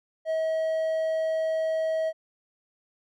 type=tone; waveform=triangle; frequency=640 Hz; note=D#5; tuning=49 cents sharp; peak=-22 dBFS; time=0.25-2.13 s; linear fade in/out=50 ms; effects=none